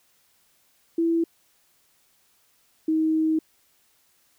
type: tone pair in turn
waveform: sine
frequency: 332.4 / 316.4 Hz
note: E4 / D#4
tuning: +15 / +29 cents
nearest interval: minor second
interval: 86 cents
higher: first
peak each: -19 dBFS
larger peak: neither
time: 0.98-1.24 / 2.88-3.39 s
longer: second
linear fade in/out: 5 ms
effects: white hiss -64 dBFS RMS until 4.38 s